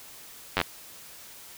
slowing click train, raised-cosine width 0.3 ms, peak -7 dBFS, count 5, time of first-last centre 0.57-0.614 s, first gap 10 ms, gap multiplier 1.07, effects white hiss -47 dBFS RMS until 1.57 s

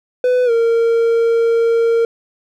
triangle tone with pitch glide, 500 to 461.2 Hz, B4 to A#4, +21 to -19 cents, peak -9 dBFS, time 0.24-2.05 s, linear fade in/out 2 ms, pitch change -140 cents, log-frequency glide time 0.45-0.51 s, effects none

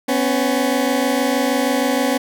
20% pulse tone pair together, 250.3 / 276.7 Hz, B3 / C#4, +23 / -3 cents, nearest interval major second, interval 174 cents, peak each -14 dBFS, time 0.08-2.18 s, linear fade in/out 10 ms, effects none

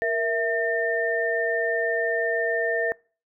sine tone cluster, 467.2 / 661 / 1807 Hz, A#4 / E5 / A6, +4 / +5 / +46 cents, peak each -26 dBFS, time 0.02-2.92 s, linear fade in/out 0 ms, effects noise-tail reverb RT60 0.4 s tail -26 dB re dry

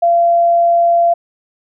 sine tone, 685 Hz, F5, 34 cents flat, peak -8 dBFS, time 0.02-1.14 s, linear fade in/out 10 ms, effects none

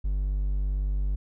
triangle tone, 49 Hz, G1, in tune, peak -22 dBFS, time 0.04-1.16 s, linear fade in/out 10 ms, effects none

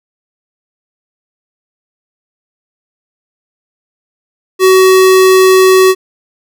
square tone, 375.9 Hz, F#4, 27 cents sharp, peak -4 dBFS, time 4.59-5.95 s, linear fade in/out 50 ms, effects none

